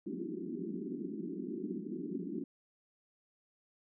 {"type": "band-pass noise", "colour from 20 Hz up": "white", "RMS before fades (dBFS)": -40, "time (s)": [0.06, 2.44], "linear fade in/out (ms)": 5, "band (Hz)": [170, 390], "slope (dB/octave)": 96, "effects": []}